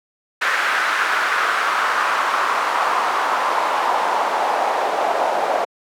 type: noise with band-pass filter sweep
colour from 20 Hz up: pink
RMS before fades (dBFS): -19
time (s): 0.41-5.65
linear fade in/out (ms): 10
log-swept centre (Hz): 1600 to 690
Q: 2.4
effects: high-pass 400 Hz 12 dB/octave